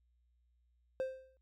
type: tone with exponential decay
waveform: triangle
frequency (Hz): 523.3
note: C5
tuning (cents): 0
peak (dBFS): -29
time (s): 1-1.37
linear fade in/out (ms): 0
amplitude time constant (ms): 80
effects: added 60 Hz sine -70 dBFS peak until 1.41 s